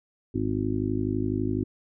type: harmonic tone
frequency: 52 Hz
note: G#1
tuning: 3 cents sharp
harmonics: 1 / 2 / 3 / 4 / 5 / 6 / 7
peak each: -37 / -30 / -38 / -39 / -29 / -31 / -32 dBFS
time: 0.34-1.64 s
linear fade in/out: 10 ms
effects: none